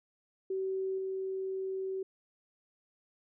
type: tone with level steps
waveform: sine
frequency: 381.4 Hz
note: G4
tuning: 47 cents flat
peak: -31 / -33 dBFS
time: 0.5-2.03 s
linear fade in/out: 5 ms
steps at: 0.98 s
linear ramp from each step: 2 ms
effects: none